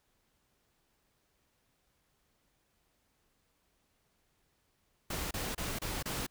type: noise bursts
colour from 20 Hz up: pink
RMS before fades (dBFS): -37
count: 5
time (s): 5.1-6.266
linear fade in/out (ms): 5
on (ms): 210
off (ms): 29
effects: pink hiss -75 dBFS RMS until 6.3 s